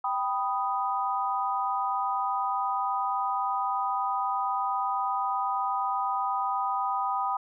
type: chord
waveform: sine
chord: G augmented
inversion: none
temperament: equal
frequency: 784 / 987.8 / 1244.5 Hz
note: G5 / B5 / D#6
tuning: 0 / 0 / 0 cents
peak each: -30 dBFS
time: 0.04-7.37 s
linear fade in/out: 5 ms
effects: none